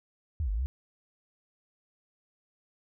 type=linear two-way sweep; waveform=sine; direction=down then up; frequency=86.8 to 46.28 to 72.1 Hz; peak=-27 dBFS; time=0.4-0.66 s; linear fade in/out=0 ms; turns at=0.51 s; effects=none